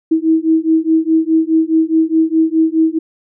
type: beating tone pair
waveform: sine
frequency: 319.1 / 323.9 Hz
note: D#4 / E4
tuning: +44 / -30 cents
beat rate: 4.8 Hz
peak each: -13 dBFS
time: 0.11-2.99 s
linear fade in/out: 10 ms
effects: none